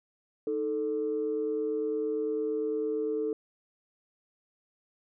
sine tone pair together, 311.2 / 440 Hz, D#4 / A4, 0 / 0 cents, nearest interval tritone, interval 600 cents, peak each -33 / -28 dBFS, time 0.47-3.33 s, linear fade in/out 2 ms, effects tanh soft clip ceiling -21 dBFS

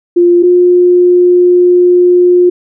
sine tone pair in turn, 349.2 / 356.5 Hz, F4 / F4, 0 / +36 cents, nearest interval unison, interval 36 cents, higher second, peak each -3 dBFS, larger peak neither, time 0.16-0.43 / 0.43-2.5 s, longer second, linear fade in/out 10 ms, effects none

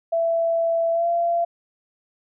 sine tone with pitch glide, 666 to 683.9 Hz, E5 to F5, +18 to -36 cents, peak -18 dBFS, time 0.12-1.45 s, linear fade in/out 10 ms, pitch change +46 cents, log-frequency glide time 0.92-1.07 s, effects none

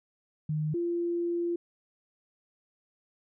sine tone pair in turn, 153.3 / 344.1 Hz, D#3 / F4, -25 / -26 cents, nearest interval octave + major second, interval 1399 cents, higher second, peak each -27 dBFS, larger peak neither, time 0.49-0.74 / 0.74-1.56 s, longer second, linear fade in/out 5 ms, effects none

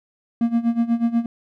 triangle tone with tremolo, 233.1 Hz, A#3, in tune, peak -12 dBFS, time 0.41-1.26 s, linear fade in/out 2 ms, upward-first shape sine, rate 8.2 Hz, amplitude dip 85%, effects none

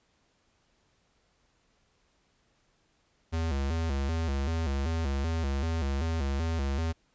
square tone with vibrato, 75.1 Hz, D2, 39 cents sharp, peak -28 dBFS, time 3.32-6.93 s, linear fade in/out 20 ms, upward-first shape square, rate 2.6 Hz, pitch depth 150 cents each way, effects pink hiss -70 dBFS RMS until 7.14 s + resampled to 16000 Hz

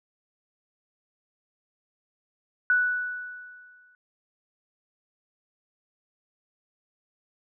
sine tone with exponential decay, 1480 Hz, F#6, in tune, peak -17 dBFS, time 2.7-3.95 s, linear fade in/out 1 ms, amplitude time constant 270 ms, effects none

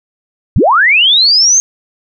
sine linear sweep, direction up, 45.34 to 6460 Hz, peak -5 dBFS, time 0.56-1.6 s, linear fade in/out 0 ms, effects none

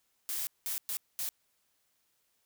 blue noise bursts at uneven times, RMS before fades -35 dBFS, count 4, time 0.29-0.47 / 0.66-0.78 / 0.89-0.97 / 1.19-1.29 s, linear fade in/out 0 ms, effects white hiss -75 dBFS RMS until 2.45 s

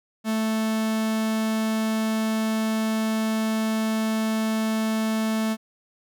45% pulse tone, 220 Hz, A3, in tune, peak -22 dBFS, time 0.24-5.57 s, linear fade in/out 50 ms, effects none

